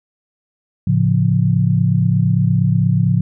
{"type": "chord", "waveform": "sine", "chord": "A augmented", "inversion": "none", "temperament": "equal", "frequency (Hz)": [110, 138.59, 174.61], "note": ["A2", "C#3", "E#3"], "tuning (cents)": [0, 0, 0], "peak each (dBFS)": -16, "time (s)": [0.87, 3.21], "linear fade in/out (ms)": 5, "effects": []}